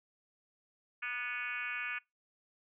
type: tone with frequency modulation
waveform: sine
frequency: 1975.5 Hz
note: B6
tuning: in tune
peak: -35 dBFS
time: 1.02-1.99 s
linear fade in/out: 10 ms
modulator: 253 Hz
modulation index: 2.6
effects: noise-tail reverb RT60 0.2 s tail -23 dB re dry